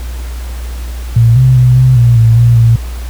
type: tone with pitch steps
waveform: sine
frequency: 116 / 129 / 125.2 / 128.4 / 119.4 / 114 / 118.4 / 115.6 Hz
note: A#2 / C3 / B2 / C3 / A#2 / A#2 / A#2 / A#2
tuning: -8 / -24 / +24 / -32 / +42 / -38 / +27 / -14 cents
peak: -3 dBFS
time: 1.16-2.76 s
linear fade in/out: 5 ms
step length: 200 ms
effects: added 60 Hz sine -18 dBFS peak until 3.09 s + pink hiss -33 dBFS RMS until 3.09 s